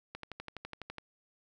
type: click train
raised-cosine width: 0.3 ms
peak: -25 dBFS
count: 11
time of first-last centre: 0.15-0.983 s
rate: 12 Hz
effects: none